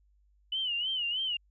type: tone with vibrato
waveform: sine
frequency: 2960 Hz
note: F#7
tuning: in tune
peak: -29 dBFS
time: 0.52-1.37 s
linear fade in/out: 5 ms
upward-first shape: sine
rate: 3.2 Hz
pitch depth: 110 cents each way
effects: added 50 Hz sine -63 dBFS peak until 1.5 s